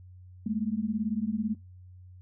sine beating tone pair, 207.2 / 225.2 Hz, G#3 / A3, -4 / +40 cents, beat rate 18 Hz, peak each -30 dBFS, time 0.46-1.55 s, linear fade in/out 5 ms, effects noise-tail reverb RT60 0.2 s tail -24 dB re dry + added 91 Hz sine -47 dBFS peak until 2.21 s

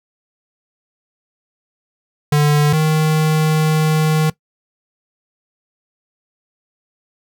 square tone pair in turn, 148 / 156.01 Hz, D3 / D#3, +14 / +5 cents, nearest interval minor second, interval 91 cents, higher second, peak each -11 / -13 dBFS, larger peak first, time 2.32-2.73 / 2.73-4.3 s, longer second, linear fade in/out 5 ms, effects noise-tail reverb RT60 0.1 s tail -19 dB re dry

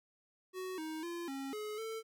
square tone with pitch steps, 372.1 / 315.1 / 343.4 / 271.9 / 424.3 / 445.2 Hz, F#4 / D#4 / F4 / C#4 / G#4 / A4, +10 / +22 / -29 / -33 / +37 / +20 cents, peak -40 dBFS, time 0.53-2.03 s, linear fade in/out 50 ms, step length 250 ms, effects none

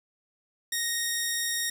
10% pulse tone, 1864.7 Hz, A#6, in tune, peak -18 dBFS, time 0.72-1.7 s, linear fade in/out 5 ms, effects 8-bit

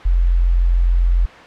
sine tone, 43.51 Hz, F1, 6 cents flat, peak -11 dBFS, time 0.05-1.26 s, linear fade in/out 10 ms, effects white hiss -37 dBFS RMS until 1.46 s + low-pass 2000 Hz 12 dB/octave

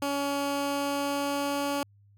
15% pulse tone with pitch glide, 281.9 to 283.5 Hz, C#4 to C#4, +29 to +39 cents, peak -21 dBFS, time 0.02-1.83 s, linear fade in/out 2 ms, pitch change +10 cents, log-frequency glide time 0.37-1.62 s, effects added 101 Hz sine -56 dBFS peak until 2.17 s

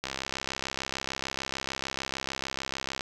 click train, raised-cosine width 0.2 ms, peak -14 dBFS, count 199, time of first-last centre 0.04-3.009 s, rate 66.7 Hz, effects none

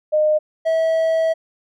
sine / triangle tone pair in turn, 612 / 648.4 Hz, D#5 / E5, -29 / -29 cents, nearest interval minor second, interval 100 cents, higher second, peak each -13 dBFS, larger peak neither, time 0.12-0.39 / 0.65-1.34 s, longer second, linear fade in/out 20 ms, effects none

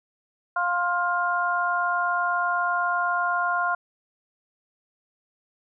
harmonic tone, 352 Hz, F4, 14 cents sharp, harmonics 2 / 3 / 4, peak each -27 / -26 / -25 dBFS, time 0.56-3.75 s, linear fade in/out 5 ms, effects none

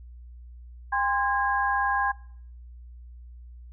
sine tone cluster, 804 / 1042 / 1636 Hz, G5 / C6 / G#6, +44 / -7 / -26 cents, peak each -27 dBFS, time 0.92-2.12 s, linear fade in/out 10 ms, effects noise-tail reverb RT60 0.6 s tail -21 dB re dry + added 60 Hz sine -42 dBFS peak until 3.72 s

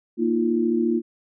sine chord, Bb suspended fourth, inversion none, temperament equal with one note detuned, 233.1 / 311.1 / 345.6 Hz, Bb3 / Eb4 / F4, 0 / 0 / -18 cents, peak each -22 / -26 / -22 dBFS, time 0.17-1.02 s, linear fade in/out 50 ms, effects none

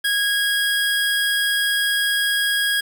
25% pulse tone, 1645 Hz, G#6, 17 cents flat, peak -14 dBFS, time 0.04-2.81 s, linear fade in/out 10 ms, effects 7-bit

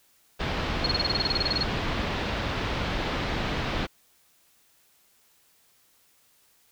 pink low-pass noise, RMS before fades -29 dBFS, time 0.39-3.87 s, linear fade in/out 20 ms, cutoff 4100 Hz, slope 24 dB/octave
sine tone bursts, 4300 Hz, C8, 47 cents sharp, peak -22 dBFS, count 16, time 0.84-1.63 s, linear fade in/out 5 ms, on 25 ms, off 26 ms
effects white hiss -63 dBFS RMS until 6.71 s

